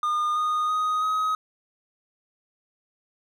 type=tone with pitch steps; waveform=triangle; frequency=1216 / 1232.3 / 1248.7 / 1265.4 Hz; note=D#6 / D#6 / D#6 / D#6; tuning=-40 / -17 / +6 / +29 cents; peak=-20 dBFS; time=0.03-1.35 s; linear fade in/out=2 ms; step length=330 ms; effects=none